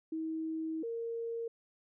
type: tone pair in turn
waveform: sine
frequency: 320 / 461.8 Hz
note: D#4 / A#4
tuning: +49 / -16 cents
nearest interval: tritone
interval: 635 cents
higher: second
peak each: -34 / -35 dBFS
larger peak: first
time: 0.12-0.83 / 0.83-1.48 s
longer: first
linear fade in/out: 5 ms
effects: none